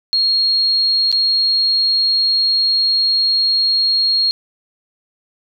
sine tone with dropouts, 4270 Hz, C8, 34 cents sharp, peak -12 dBFS, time 0.13-4.31 s, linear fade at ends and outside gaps 0 ms, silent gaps 1.116-1.126 s, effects none

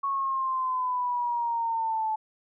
sine exponential sweep, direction down, 1108.7 to 867 Hz, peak -25 dBFS, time 0.03-2.16 s, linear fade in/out 10 ms, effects none

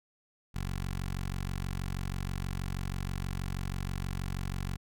15% pulse tone with notch filter, 46.25 Hz, F#1, in tune, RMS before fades -35 dBFS, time 0.54-4.77 s, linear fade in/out 20 ms, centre 510 Hz, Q 0.98, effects none

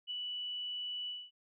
sine tone with ADSR envelope, 2960 Hz, F#7, in tune, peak -35 dBFS, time 0.07-1.31 s, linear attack 38 ms, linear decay 7 ms, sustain -2 dB, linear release 230 ms, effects none

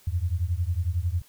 sine beating tone pair, 82.41 / 93.41 Hz, E2 / F#2, 0 / +17 cents, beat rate 11 Hz, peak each -26 / -27 dBFS, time 0.07-1.22 s, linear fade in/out 5 ms, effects white hiss -57 dBFS RMS until 1.28 s

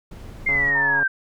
brown noise, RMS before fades -36 dBFS, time 0.11-0.7 s, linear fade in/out 5 ms
sine exponential sweep, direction down, 2132 to 1548 Hz, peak -17 dBFS, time 0.46-1.08 s, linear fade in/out 10 ms
click train, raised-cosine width 1 ms, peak -19 dBFS, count 77, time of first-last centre 0.49-1.029 s, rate 141 Hz
sine tone, 932.3 Hz, A#5, in tune, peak -26 dBFS, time 0.75-1 s, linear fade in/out 5 ms
effects none

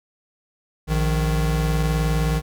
square tone pair together, 58.27 / 155.56 Hz, A#1 / D#3, 0 / 0 cents, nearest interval octave + perfect fourth, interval 1700 cents, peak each -22 dBFS, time 0.87-2.42 s, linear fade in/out 50 ms, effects none

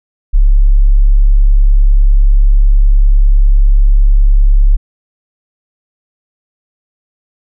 sine tone, 34.82 Hz, C#1, 9 cents sharp, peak -3 dBFS, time 0.33-4.77 s, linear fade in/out 20 ms, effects none

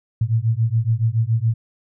sine beating tone pair, 110 / 117.1 Hz, A2 / A#2, 0 / +8 cents, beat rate 7.1 Hz, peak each -19 dBFS, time 0.21-1.54 s, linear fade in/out 5 ms, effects none

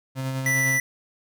35% pulse tone with tremolo, 132.3 Hz, C3, 20 cents sharp, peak -23 dBFS, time 0.15-0.8 s, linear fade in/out 50 ms, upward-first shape sine, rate 9.8 Hz, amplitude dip 30%
square tone, 1975.5 Hz, B6, in tune, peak -21 dBFS, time 0.46-0.8 s, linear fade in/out 2 ms
effects none

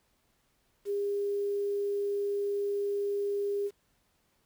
sine tone with quantisation, 404.4 Hz, G#4, 46 cents flat, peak -28 dBFS, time 0.85-3.71 s, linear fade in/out 50 ms, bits 9, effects pink hiss -72 dBFS RMS until 4.45 s

